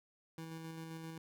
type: tone with tremolo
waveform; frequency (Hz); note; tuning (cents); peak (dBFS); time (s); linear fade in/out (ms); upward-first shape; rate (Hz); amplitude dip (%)
25% pulse; 162.4; E3; -26; -40; 0.38-1.18; 2; square; 7.6; 25
effects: none